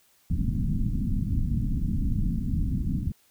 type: low-pass noise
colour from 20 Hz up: pink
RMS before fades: -26 dBFS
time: 0.3-3.12 s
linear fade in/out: 2 ms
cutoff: 260 Hz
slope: 48 dB/octave
effects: white hiss -63 dBFS RMS until 3.3 s